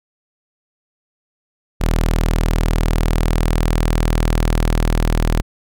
sawtooth tone, 40.14 Hz, E1, 45 cents flat, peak -10 dBFS, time 1.8-5.42 s, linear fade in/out 20 ms, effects none

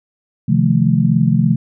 sine chord, F dominant seventh, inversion second, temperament just, 130.96 / 157.15 / 174.61 / 218.3 Hz, C3 / Eb3 / F3 / A3, +2 / +18 / 0 / -13 cents, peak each -16 dBFS, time 0.48-1.56 s, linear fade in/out 10 ms, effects none

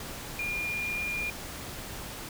sine tone in noise, 2413 Hz, D7, 46 cents sharp, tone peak -30 dBFS, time 0.39-1.3 s, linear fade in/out 2 ms, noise pink, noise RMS -40 dBFS, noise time 0-2.29 s, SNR +7 dB, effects none

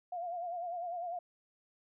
sine tone with vibrato, 698.5 Hz, F5, in tune, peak -36 dBFS, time 0.12-1.19 s, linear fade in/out 5 ms, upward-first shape sine, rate 10 Hz, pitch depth 68 cents each way, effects none

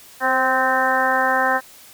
harmonic tone with a mistuned harmonic, 259.5 Hz, C4, 14 cents flat, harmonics 1 / 2 / 3 / 4 / 5 / 6 / 7, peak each -30 / -24 / -21 / -23 / -26 / -22 / -23 dBFS, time 0.2-1.61 s, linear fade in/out 50 ms, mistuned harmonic 2, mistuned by +24 cents, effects white hiss -45 dBFS RMS until 1.93 s

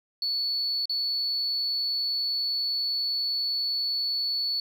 sine tone with dropouts, 4435 Hz, C#8, in tune, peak -24 dBFS, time 0.22-4.6 s, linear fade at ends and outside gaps 2 ms, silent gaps 0.856-0.895 s, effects tanh soft clip ceiling -21 dBFS

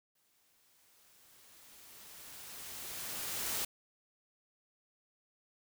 white noise with exponential growth, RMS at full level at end -35 dBFS, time 0.15-3.65 s, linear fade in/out 5 ms, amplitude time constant 760 ms, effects none

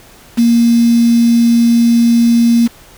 sine tone with quantisation, 234.1 Hz, A#3, 8 cents sharp, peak -6 dBFS, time 0.37-2.68 s, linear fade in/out 20 ms, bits 4, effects pink hiss -41 dBFS RMS until 2.97 s

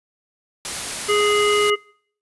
white noise, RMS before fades -27 dBFS, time 0.65-1.7 s, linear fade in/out 0 ms
harmonic tone, 415.3 Hz, G#4, in tune, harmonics 1 / 3 / 5 / 7, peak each -17 / -22 / -24 / -25 dBFS, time 1.08-1.76 s, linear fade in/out 20 ms
effects noise-tail reverb RT60 0.6 s tail -25 dB re dry + resampled to 24000 Hz

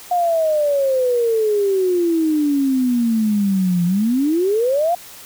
sine exponential two-way sweep, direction down then up, 722 to 171.4 to 722 Hz, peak -14 dBFS, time 0.11-4.95 s, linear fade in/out 5 ms, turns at 3.85 s, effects white hiss -39 dBFS RMS until 5.25 s

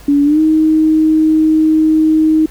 sine tone with pitch glide, 286 to 313.7 Hz, D4 to D#4, -46 to +14 cents, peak -7 dBFS, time 0.08-2.46 s, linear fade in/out 5 ms, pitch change +160 cents, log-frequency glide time 0.24-0.4 s, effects added 50 Hz sine -37 dBFS peak until 2.5 s + pink hiss -41 dBFS RMS until 2.5 s

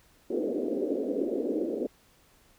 pink band-pass noise, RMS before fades -30 dBFS, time 0.3-1.87 s, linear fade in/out 5 ms, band 250 to 540 Hz, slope 48 dB/octave, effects pink hiss -62 dBFS RMS until 2.58 s

